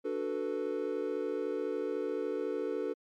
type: chord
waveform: triangle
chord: B minor seventh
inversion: first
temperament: equal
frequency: 293.7 / 370 / 440 / 493.9 Hz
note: D4 / F#4 / A4 / B4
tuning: 0 / 0 / 0 / 0 cents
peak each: -37 / -36 / -33 / -36 dBFS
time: 0.04-2.94 s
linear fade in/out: 20 ms
effects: MP3 96 kbps